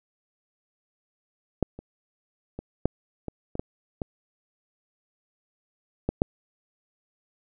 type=clicks; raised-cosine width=2 ms; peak=-8 / -26 / -21 / -7 / -19 / -20 / -14 / -16 / -11 / -6 dBFS; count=10; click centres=1.627 / 1.79 / 2.59 / 2.856 / 3.283 / 3.554 / 3.595 / 4.018 / 6.09 / 6.219 s; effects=none